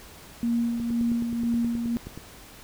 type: tone with tremolo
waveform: sine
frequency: 234.6 Hz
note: A#3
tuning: 11 cents sharp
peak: -21 dBFS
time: 0.43-1.97 s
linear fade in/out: 0 ms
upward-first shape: sine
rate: 2 Hz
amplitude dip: 45%
type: click train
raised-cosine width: 3 ms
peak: -24 dBFS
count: 14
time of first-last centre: 0.8-2.176 s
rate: 9.45 Hz
effects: pink hiss -47 dBFS RMS until 2.63 s